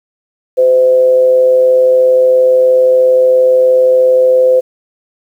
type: tone with amplitude modulation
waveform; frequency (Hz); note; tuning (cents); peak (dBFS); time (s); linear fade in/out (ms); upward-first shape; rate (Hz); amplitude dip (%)
sine; 512; C5; -38; -3; 0.57-4.61; 20; sine; 137; 40
effects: 7-bit